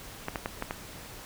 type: clicks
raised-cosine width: 0.5 ms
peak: -16 dBFS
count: 5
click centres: 0.284 / 0.358 / 0.459 / 0.624 / 0.709 s
effects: pink hiss -45 dBFS RMS until 1.25 s